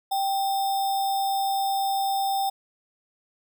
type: tone with sample-and-hold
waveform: sine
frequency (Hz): 784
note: G5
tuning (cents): 0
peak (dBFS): -22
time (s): 0.11-2.5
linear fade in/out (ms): 10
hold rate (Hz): 4410
effects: none